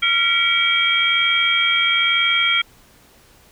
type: tone cluster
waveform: sine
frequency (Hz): 1381 / 1944 / 2222 / 2303 / 3236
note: F6 / B6 / C#7 / D7 / G#7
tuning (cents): -20 / -28 / +4 / -34 / -46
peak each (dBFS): -22 / -27 / -26 / -19 / -18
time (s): 0.02-2.62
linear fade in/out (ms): 10
effects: pink hiss -51 dBFS RMS until 3.51 s